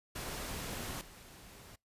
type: noise with level steps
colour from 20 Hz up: pink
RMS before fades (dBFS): -41 / -54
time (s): 0.15-1.76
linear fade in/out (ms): 10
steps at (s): 1.01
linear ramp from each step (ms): 2
effects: noise-tail reverb RT60 0.2 s tail -26 dB re dry + resampled to 32000 Hz